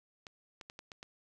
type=clicks; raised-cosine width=0.2 ms; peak=-29 dBFS; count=6; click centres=0.268 / 0.612 / 0.699 / 0.791 / 0.918 / 1.029 s; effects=none